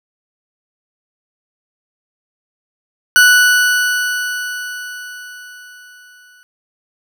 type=tone with exponential decay; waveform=40% pulse; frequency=1480 Hz; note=F#6; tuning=in tune; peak=-4 dBFS; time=3.16-6.43 s; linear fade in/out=0 ms; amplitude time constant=710 ms; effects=none